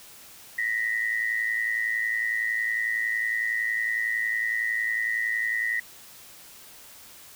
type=tone pair together; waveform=sine; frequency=1864.6 / 1975.5 Hz; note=A#6 / B6; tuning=0 / 0 cents; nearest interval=minor second; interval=100 cents; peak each=-27 dBFS; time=0.58-5.8 s; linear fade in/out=5 ms; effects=white hiss -48 dBFS RMS until 7.35 s